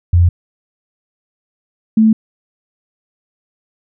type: tone pair in turn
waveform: sine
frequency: 87 / 219.9 Hz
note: F2 / A3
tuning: -6 / -1 cents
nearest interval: octave + major third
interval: 1605 cents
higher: second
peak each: -6 dBFS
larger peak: neither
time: 0.13-0.29 / 1.97-2.13 s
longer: neither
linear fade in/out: 5 ms
effects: none